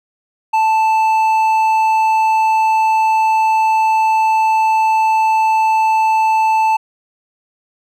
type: tone with hard clipping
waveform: triangle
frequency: 880 Hz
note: A5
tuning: in tune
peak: -12 dBFS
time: 0.53-6.77 s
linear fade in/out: 10 ms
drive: 9 dB
effects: none